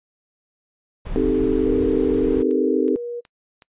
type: noise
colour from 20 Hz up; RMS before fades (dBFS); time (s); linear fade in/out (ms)
brown; -29; 1.05-2.43; 10
type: chord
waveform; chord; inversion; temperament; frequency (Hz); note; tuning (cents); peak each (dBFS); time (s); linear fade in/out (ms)
sine; A half-diminished seventh; first; equal with one note detuned; 260.7 / 311.1 / 392 / 440; C4 / Eb4 / G4 / A4; -6 / 0 / 0 / 0; -22; 1.16-2.96; 0
type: tone with pitch glide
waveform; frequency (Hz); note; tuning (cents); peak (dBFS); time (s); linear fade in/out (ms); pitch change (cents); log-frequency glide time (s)
sine; 472.7 to 477.9; A#4 to A#4; +24 to +43; -26; 1.65-3.21; 20; +19; 2.83-2.95
type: click train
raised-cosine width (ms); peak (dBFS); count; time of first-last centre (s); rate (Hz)
0.2; -28; 6; 1.77-3.622; 2.7
effects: noise-tail reverb RT60 0.1 s tail -24 dB re dry + resampled to 8000 Hz